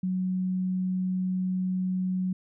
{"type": "tone", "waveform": "sine", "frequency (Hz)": 185, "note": "F#3", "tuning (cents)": 0, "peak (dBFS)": -25, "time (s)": [0.03, 2.33], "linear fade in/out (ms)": 5, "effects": []}